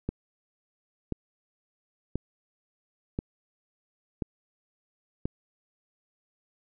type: click train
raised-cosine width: 3 ms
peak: -16 dBFS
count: 6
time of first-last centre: 0.09-5.255 s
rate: 0.968 Hz
effects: none